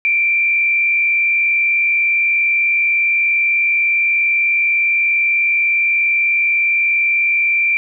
sine tone with frequency modulation, 2360 Hz, D7, 8 cents sharp, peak -12 dBFS, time 0.05-7.77 s, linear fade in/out 0 ms, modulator 61.1 Hz, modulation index 0.75, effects none

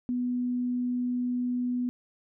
sine tone, 246.9 Hz, B3, in tune, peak -26 dBFS, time 0.09-1.89 s, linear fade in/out 0 ms, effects none

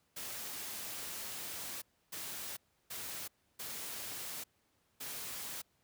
white noise bursts at uneven times, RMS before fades -43 dBFS, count 5, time 0.16-1.82 / 2.12-2.57 / 2.9-3.28 / 3.59-4.44 / 5-5.62 s, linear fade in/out 10 ms, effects pink hiss -75 dBFS RMS until 5.83 s + high-pass 60 Hz 12 dB/octave

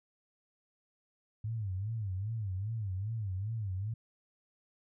sine tone with vibrato, 102.8 Hz, G#2, 17 cents flat, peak -33 dBFS, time 1.44-3.94 s, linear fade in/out 5 ms, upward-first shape sine, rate 2.5 Hz, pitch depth 190 cents each way, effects none

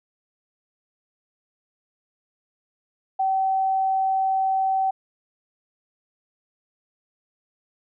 sine tone, 767 Hz, G5, 38 cents flat, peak -19 dBFS, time 3.19-4.91 s, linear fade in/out 10 ms, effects none

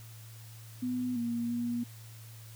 sine tone with pitch steps, 249.6 / 235.5 / 238.6 Hz, B3 / A#3 / A#3, +19 / +18 / +41 cents, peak -30 dBFS, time 0.82-1.84 s, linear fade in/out 10 ms, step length 340 ms, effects added 112 Hz sine -47 dBFS peak until 2.55 s + white hiss -55 dBFS RMS until 2.55 s

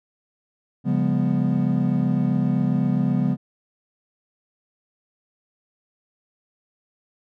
triangle chord, C# dominant seventh, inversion none, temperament equal with one note detuned, 138.59 / 174.61 / 202.3 / 246.9 Hz, C#3 / E#3 / G#3 / B3, 0 / 0 / -45 / 0 cents, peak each -22 dBFS, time 0.84-3.37 s, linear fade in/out 50 ms, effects none

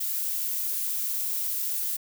violet noise, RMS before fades -29 dBFS, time 0-1.97 s, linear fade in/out 10 ms, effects none

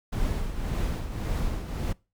brown noise with tremolo, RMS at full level -26 dBFS, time 0.12-1.93 s, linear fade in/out 10 ms, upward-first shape triangle, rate 1.8 Hz, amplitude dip 65%, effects noise-tail reverb RT60 0.3 s tail -24 dB re dry

